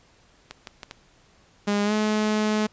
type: clicks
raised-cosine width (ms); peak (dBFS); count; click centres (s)
0.2; -18; 4; 0.51 / 0.672 / 0.832 / 0.911
type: tone with pitch glide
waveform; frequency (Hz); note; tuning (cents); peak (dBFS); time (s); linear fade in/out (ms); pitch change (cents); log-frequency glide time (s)
sawtooth; 204.6 to 213.7; G#3 to G#3; -26 to +50; -17; 1.67-2.67; 10; +76; 1.84-1.93
effects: pink hiss -58 dBFS RMS until 2.72 s + resampled to 16000 Hz